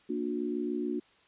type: chord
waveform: sine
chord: Bb augmented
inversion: none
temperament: equal with one note detuned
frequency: 233.1 / 293.7 / 360.5 Hz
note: Bb3 / D4 / F#4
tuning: 0 / 0 / -45 cents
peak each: -35 / -34 / -34 dBFS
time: 0.09-1 s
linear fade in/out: 10 ms
effects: white hiss -63 dBFS RMS until 1.27 s + resampled to 8000 Hz